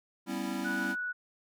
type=chord; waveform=square; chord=C# half-diminished seventh; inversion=second; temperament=equal with one note detuned; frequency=196 / 246.9 / 273.7 / 329.6 Hz; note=G3 / B3 / C#4 / E4; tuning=0 / 0 / -22 / 0 cents; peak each=-39 dBFS; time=0.26-0.96 s; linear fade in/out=50 ms
type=tone; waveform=sine; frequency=1473 Hz; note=F#6; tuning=8 cents flat; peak=-32 dBFS; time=0.64-1.13 s; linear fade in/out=20 ms
effects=none